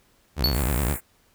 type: tone with vibrato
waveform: sawtooth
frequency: 65.41 Hz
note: C2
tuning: in tune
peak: -18 dBFS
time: 0.36-0.97 s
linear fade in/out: 50 ms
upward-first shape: sine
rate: 9.6 Hz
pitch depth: 270 cents each way
type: tone with exponential decay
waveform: square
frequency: 4435 Hz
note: C#8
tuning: in tune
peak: -17 dBFS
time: 0.44-0.64 s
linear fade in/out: 1 ms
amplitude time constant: 42 ms
type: band-stop noise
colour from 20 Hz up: white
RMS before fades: -33 dBFS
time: 0.51-1.01 s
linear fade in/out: 50 ms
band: 2500 to 7100 Hz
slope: 96 dB/octave
effects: pink hiss -62 dBFS RMS until 1.34 s